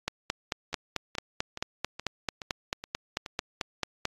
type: two click trains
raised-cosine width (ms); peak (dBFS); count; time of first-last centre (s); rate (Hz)
0.2; -20 / -11; 7 / 19; 0.73-3.262 / 0.08-4.054; 2.37 / 4.53
effects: AAC 32 kbps